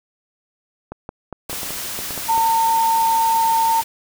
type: clicks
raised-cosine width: 1 ms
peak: -16 dBFS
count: 11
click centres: 0.92 / 1.091 / 1.327 / 1.497 / 1.53 / 1.632 / 1.706 / 1.99 / 2.107 / 2.177 / 2.378 s
type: noise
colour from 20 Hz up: white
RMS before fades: -28 dBFS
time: 1.49-3.84 s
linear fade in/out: 10 ms
type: tone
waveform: sine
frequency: 907 Hz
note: A#5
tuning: 48 cents flat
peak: -14 dBFS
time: 2.28-3.82 s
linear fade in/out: 20 ms
effects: none